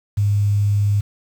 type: tone with quantisation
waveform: sine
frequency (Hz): 102.3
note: G#2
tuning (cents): -26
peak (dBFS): -14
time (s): 0.17-1.01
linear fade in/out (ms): 10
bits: 7
effects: none